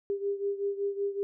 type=beating tone pair; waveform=sine; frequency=399.2 / 404.5 Hz; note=G4 / G#4; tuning=+32 / -46 cents; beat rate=5.3 Hz; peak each=-30 / -34 dBFS; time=0.1-1.23 s; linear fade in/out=0 ms; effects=none